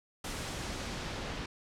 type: noise with low-pass filter sweep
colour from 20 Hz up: pink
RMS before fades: -39 dBFS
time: 0.24-1.46 s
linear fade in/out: 5 ms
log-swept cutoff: 10000 to 4100 Hz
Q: 0.8
effects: none